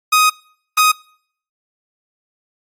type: tone bursts at uneven times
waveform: sawtooth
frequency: 1252 Hz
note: D#6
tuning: 10 cents sharp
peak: -6 dBFS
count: 2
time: 0.12-0.3 / 0.77-0.92 s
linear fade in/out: 10 ms
effects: noise-tail reverb RT60 0.6 s tail -25 dB re dry + AAC 48 kbps